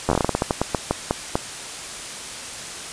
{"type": "slowing click train", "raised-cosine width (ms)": 1, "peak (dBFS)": -4, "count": 17, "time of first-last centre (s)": [0.09, 1.355], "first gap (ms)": 11, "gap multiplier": 1.23, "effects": ["white hiss -33 dBFS RMS until 2.92 s", "resampled to 22050 Hz"]}